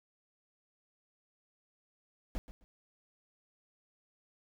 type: noise with echo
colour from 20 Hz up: brown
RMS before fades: -35 dBFS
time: 2.35-2.38 s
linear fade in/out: 0 ms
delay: 130 ms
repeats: 2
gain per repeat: -13 dB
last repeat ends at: 2.64 s
effects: none